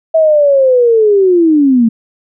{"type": "linear sweep", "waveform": "sine", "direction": "down", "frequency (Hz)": [652, 220], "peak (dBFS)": -5, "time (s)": [0.14, 1.89], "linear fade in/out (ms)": 10, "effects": []}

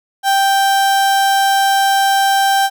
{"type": "tone", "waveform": "35% pulse", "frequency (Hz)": 785, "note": "G5", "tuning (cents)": 2, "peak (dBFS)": -9, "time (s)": [0.23, 2.7], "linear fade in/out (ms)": 50, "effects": []}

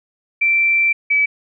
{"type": "tone pair in turn", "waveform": "sine", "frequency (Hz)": [2344, 2294], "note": ["D7", "D7"], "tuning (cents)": [-4, -41], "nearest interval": "unison", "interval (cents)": 37, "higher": "first", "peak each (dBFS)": -12, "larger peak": "neither", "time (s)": [[0.41, 0.93], [1.1, 1.26]], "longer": "first", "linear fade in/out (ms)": 10, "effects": []}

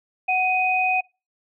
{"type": "tone pair together", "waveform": "sine", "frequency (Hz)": [741.2, 2500], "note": ["F#5", "D#7"], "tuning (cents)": [3, 8], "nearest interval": "octave + major sixth", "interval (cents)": 2105, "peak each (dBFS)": -21, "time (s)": [0.28, 1.01], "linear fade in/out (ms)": 10, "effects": ["noise-tail reverb RT60 0.3 s tail -26 dB re dry"]}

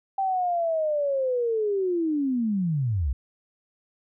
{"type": "linear sweep", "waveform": "sine", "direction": "down", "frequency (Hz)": [784, 57.3], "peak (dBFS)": -22, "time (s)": [0.18, 3.13], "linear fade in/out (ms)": 5, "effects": []}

